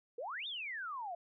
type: exponential two-way sweep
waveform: sine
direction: up then down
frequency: 440 to 3729 to 664 Hz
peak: -39 dBFS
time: 0.18-1.15 s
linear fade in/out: 5 ms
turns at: 0.47 s
effects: none